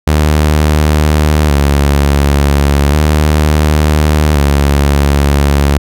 sawtooth tone with vibrato, 73.42 Hz, D2, in tune, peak -3 dBFS, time 0.07-5.78 s, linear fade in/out 5 ms, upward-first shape square, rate 0.35 Hz, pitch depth 59 cents each way, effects none

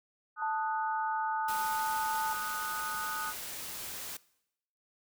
sine chord, D# diminished, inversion second, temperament equal, 880 / 1244.5 / 1480 Hz, A5 / D#6 / F#6, 0 / 0 / 0 cents, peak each -41 / -37 / -39 dBFS, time 0.36-3.34 s, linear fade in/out 50 ms
sine tone, 880 Hz, A5, in tune, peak -32 dBFS, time 0.42-2.33 s, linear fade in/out 2 ms
white noise, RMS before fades -41 dBFS, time 1.48-4.17 s, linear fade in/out 5 ms
effects noise-tail reverb RT60 0.8 s tail -21 dB re dry

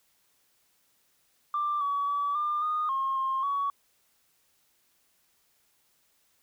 sine tone with pitch steps, 1182 / 1135 / 1146 / 1198 / 1229 / 1074 / 1065 / 1124 Hz, D6 / C#6 / D6 / D6 / D#6 / C6 / C6 / C#6, +11 / +41 / -43 / +34 / -22 / +45 / +30 / +24 cents, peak -25 dBFS, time 1.54-3.7 s, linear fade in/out 2 ms, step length 270 ms, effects tanh soft clip ceiling -21 dBFS + white hiss -69 dBFS RMS until 6.42 s

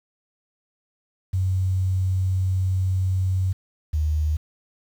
sine tone pair in turn, 93.6 / 76.89 Hz, F#2 / D#2, +20 / -20 cents, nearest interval minor third, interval 340 cents, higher first, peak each -19 dBFS, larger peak neither, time 1.33-3.53 / 3.93-4.37 s, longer first, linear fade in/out 10 ms, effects 8-bit

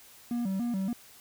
triangle tone with vibrato, 214 Hz, A3, 48 cents flat, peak -26 dBFS, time 0.31-0.93 s, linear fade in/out 2 ms, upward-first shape square, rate 3.5 Hz, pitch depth 190 cents each way, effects white hiss -54 dBFS RMS until 1.2 s

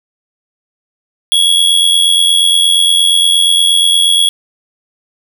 square tone with amplitude modulation, 3336 Hz, G#7, 7 cents sharp, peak -5 dBFS, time 1.32-4.29 s, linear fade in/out 0 ms, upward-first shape sine, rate 88.5 Hz, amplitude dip 60%, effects none

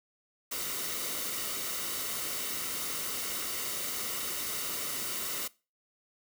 white noise with comb filter, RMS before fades -35 dBFS, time 0.51-5.48 s, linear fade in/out 10 ms, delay 1.2 ms, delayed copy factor -0.5, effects noise-tail reverb RT60 0.3 s tail -21 dB re dry

